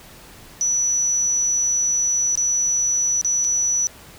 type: tone with dropouts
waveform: sine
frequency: 5920 Hz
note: F#8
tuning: in tune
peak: -17 dBFS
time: 0.61-3.87 s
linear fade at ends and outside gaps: 0 ms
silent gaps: 2.354-2.375 / 3.213-3.247 / 3.443-3.447 s
effects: pink hiss -44 dBFS RMS until 4.18 s